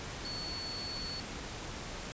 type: tone in noise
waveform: sine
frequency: 4427 Hz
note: C#8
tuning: 3 cents flat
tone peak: -39 dBFS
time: 0.25-1.2 s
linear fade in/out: 0 ms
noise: pink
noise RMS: -42 dBFS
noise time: 0-2.12 s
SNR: 0 dB
effects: resampled to 16000 Hz